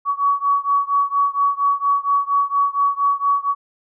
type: beating tone pair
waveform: sine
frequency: 1127 / 1131.3 Hz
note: C#6 / C#6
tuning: +28 / +35 cents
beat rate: 4.3 Hz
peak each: -18 / -19 dBFS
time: 0.05-3.55 s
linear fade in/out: 50 ms
effects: none